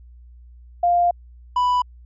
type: tone pair in turn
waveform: sine / triangle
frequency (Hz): 700 / 989.9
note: F5 / B5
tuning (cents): +4 / +4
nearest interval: tritone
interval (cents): 600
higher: second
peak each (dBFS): -14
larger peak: neither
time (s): 0.83-1.11 / 1.56-1.82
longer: first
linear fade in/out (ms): 5
effects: added 60 Hz sine -42 dBFS peak until 2.05 s + resampled to 16000 Hz